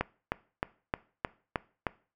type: click train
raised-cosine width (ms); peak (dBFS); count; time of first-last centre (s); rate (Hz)
0.5; -13; 7; 0.01-1.868; 3.23
effects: noise-tail reverb RT60 0.4 s tail -20 dB re dry